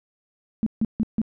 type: tone bursts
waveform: sine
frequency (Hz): 220.4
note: A3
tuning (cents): +3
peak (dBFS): -18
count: 4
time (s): 0.63-1.216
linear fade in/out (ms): 0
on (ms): 34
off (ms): 150
effects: none